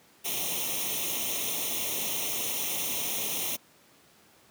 white noise with comb filter, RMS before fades -31 dBFS, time 0.24-3.57 s, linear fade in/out 20 ms, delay 0.32 ms, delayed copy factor +0.85, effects pink hiss -59 dBFS RMS until 4.5 s + high-pass 150 Hz 12 dB/octave

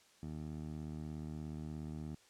15% pulse tone with band-pass filter, 76.9 Hz, D#2, 20 cents flat, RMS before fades -44 dBFS, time 0.23-2.15 s, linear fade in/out 0 ms, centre 170 Hz, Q 0.76, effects white hiss -66 dBFS RMS until 2.29 s + low-pass 8000 Hz 12 dB/octave

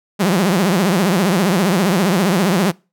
sawtooth tone with vibrato, 186.6 Hz, F#3, 15 cents sharp, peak -9 dBFS, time 0.19-2.72 s, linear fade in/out 20 ms, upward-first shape triangle, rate 15 Hz, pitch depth 240 cents each way, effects noise-tail reverb RT60 0.3 s tail -25 dB re dry

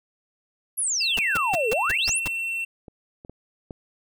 sine exponential two-way sweep, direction down then up, 11650 to 415.3 to 11650 Hz, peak -22 dBFS, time 0.77-2.2 s, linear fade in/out 20 ms, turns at 1.7 s
triangle tone, 2704 Hz, E7, 43 cents sharp, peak -24 dBFS, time 1-2.65 s, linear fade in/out 10 ms
pink noise bursts, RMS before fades -29 dBFS, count 7, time 1.17-2.277 s, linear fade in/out 2 ms, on 21 ms, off 160 ms
clicks, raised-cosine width 2 ms, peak -28 / -30 / -27 / -22 dBFS, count 4, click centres 2.882 / 3.249 / 3.296 / 3.708 s
effects none

